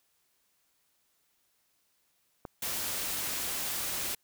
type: click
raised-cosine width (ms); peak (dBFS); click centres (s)
1; -25; 2.452
type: noise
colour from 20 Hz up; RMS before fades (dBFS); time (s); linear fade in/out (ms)
white; -34; 2.62-4.15; 5
effects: white hiss -73 dBFS RMS until 4.23 s